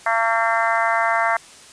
harmonic tone, 227.4 Hz, A#3, 43 cents flat, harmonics 3 / 4 / 5 / 6 / 7 / 8 / 9, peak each -22 / -23 / -24 / -25 / -25 / -26 / -27 dBFS, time 0.06-1.37 s, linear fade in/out 5 ms, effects white hiss -44 dBFS RMS until 1.72 s + resampled to 22050 Hz

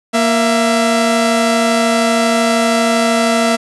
sawtooth tone pair together, 233.6 / 668 Hz, A#3 / E5, +4 / +23 cents, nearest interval octave + tritone, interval 1819 cents, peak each -10 dBFS, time 0.13-3.57 s, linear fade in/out 20 ms, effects resampled to 24000 Hz + 7-bit

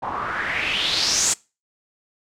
white noise with low-pass filter sweep, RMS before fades -23 dBFS, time 0.02-1.34 s, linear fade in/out 10 ms, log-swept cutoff 870 to 7900 Hz, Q 4.7, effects noise-tail reverb RT60 0.3 s tail -24 dB re dry

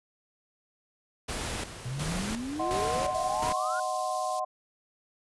pink noise with tremolo, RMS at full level -34 dBFS, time 1.28-3.53 s, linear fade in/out 10 ms, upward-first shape square, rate 1.4 Hz, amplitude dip 65%
sine exponential sweep, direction up, 120 to 1481 Hz, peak -32 dBFS, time 1.85-3.8 s, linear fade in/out 5 ms
sine chord, C diminished, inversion first, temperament equal, 622.3 / 740 / 1046.5 Hz, Eb5 / Gb5 / C6, 0 / 0 / 0 cents, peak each -34 / -31 / -33 dBFS, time 2.59-4.45 s, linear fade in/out 10 ms
pink high-pass noise, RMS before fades -43 dBFS, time 3.14-4.4 s, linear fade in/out 10 ms, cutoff 4000 Hz, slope 24 dB/octave
effects resampled to 24000 Hz

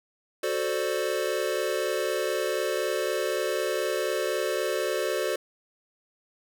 square chord, D dominant seventh, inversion first, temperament equal, 370 / 440 / 523.3 / 587.3 Hz, F#4 / A4 / C5 / D5, 0 / 0 / 0 / 0 cents, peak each -32 dBFS, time 0.43-5.36 s, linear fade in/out 5 ms, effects none

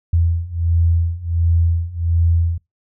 sine beating tone pair, 83.3 / 84.7 Hz, E2 / E2, +19 / +48 cents, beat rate 1.4 Hz, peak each -18 / -16 dBFS, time 0.13-2.58 s, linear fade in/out 5 ms, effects noise-tail reverb RT60 0.2 s tail -26 dB re dry

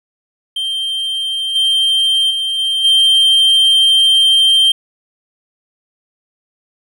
triangle tone with level steps, 3153 Hz, G7, 9 cents sharp, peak -15 / -9 / -14 / -12 / -6 dBFS, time 0.56-4.72 s, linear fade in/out 5 ms, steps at 1.55 / 2.3 / 2.58 / 2.84 s, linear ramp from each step 10 ms, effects none

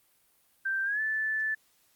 sine tone with pitch glide, 1568 to 1749.9 Hz, G6 to A6, 0 to -10 cents, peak -27 dBFS, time 0.65-1.55 s, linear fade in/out 10 ms, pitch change +190 cents, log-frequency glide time 0.84-1.01 s, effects white hiss -67 dBFS RMS until 1.95 s + Opus 32 kbps

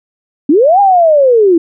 sine linear two-way sweep, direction up then down, 262.1 to 819 to 320.4 Hz, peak -4 dBFS, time 0.49-1.58 s, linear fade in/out 5 ms, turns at 0.8 s, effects none

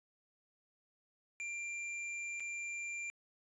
square tone with dropouts, 2375 Hz, D7, 19 cents sharp, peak -40 dBFS, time 1.4-3.1 s, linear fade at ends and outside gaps 0 ms, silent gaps 2.398-2.404 s, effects resampled to 24000 Hz + 12-bit

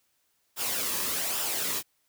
white noise with flanger, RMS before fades -30 dBFS, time 0.56-1.83 s, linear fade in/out 50 ms, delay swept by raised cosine 0.47 to 1.42 ms, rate 1.2 Hz, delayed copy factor -0.5, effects white hiss -72 dBFS RMS until 2.08 s

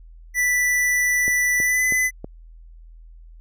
square tone with pitch glide, 1975.5 to 2012 Hz, B6 to B6, 0 to +32 cents, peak -18 dBFS, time 0.34-2.11 s, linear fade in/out 50 ms, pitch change +32 cents, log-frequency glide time 1.62-1.83 s
click train, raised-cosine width 2 ms, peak -18 dBFS, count 4, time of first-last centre 1.28-2.245 s, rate 3.11 Hz
effects added 41 Hz sine -41 dBFS peak until 3.4 s

